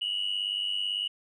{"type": "tone pair together", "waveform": "sine", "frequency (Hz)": [2862, 2960], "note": ["F7", "F#7"], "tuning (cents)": [42, 0], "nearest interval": "minor second", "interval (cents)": 58, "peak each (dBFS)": [-30, -29], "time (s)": [0.01, 1.08], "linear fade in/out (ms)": 10, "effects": ["tanh soft clip ceiling -23 dBFS"]}